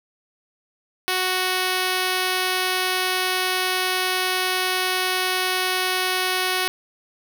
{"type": "tone", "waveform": "5% pulse", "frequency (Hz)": 370, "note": "F#4", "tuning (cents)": 0, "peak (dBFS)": -9, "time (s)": [1.08, 6.68], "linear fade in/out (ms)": 0, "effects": []}